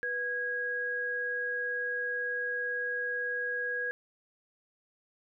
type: tone pair together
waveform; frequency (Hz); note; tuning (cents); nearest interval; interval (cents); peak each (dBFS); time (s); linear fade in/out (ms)
sine; 491.5 / 1647; B4 / G#6; -8 / -15; octave + major sixth; 2093; -38 / -31; 0.03-3.91; 0
effects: none